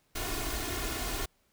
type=noise with comb filter; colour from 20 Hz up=pink; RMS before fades=-34 dBFS; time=0.15-1.26 s; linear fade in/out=10 ms; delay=2.8 ms; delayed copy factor=+0.75; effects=pink hiss -71 dBFS RMS until 1.52 s